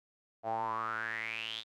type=tone with band-pass filter sweep; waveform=sawtooth; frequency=111.9 Hz; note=A2; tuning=30 cents sharp; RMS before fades=-37 dBFS; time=0.43-1.64 s; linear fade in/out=50 ms; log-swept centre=690 to 3700 Hz; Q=8.7; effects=none